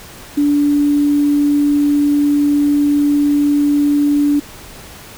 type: tone with quantisation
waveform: sine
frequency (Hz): 290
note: D4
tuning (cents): -22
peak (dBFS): -10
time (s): 0.37-4.4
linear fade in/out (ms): 10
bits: 6
effects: pink hiss -36 dBFS RMS until 5.17 s